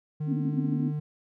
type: tone with pitch glide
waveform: triangle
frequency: 151.9 to 149.98 Hz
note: D#3 to D3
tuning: -41 to +37 cents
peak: -26 dBFS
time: 0.2-1 s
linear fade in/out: 10 ms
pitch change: -22 cents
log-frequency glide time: 0.35-0.44 s
type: band-pass noise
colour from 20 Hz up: pink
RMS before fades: -30 dBFS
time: 0.25-0.93 s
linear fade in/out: 50 ms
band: 230 to 290 Hz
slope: 96 dB/octave
effects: none